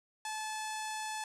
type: tone with low-pass filter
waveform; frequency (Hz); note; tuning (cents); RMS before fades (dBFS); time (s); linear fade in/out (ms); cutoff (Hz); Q
sawtooth; 866; A5; -28; -39; 0.25-1.24; 2; 8700; 2.1
effects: none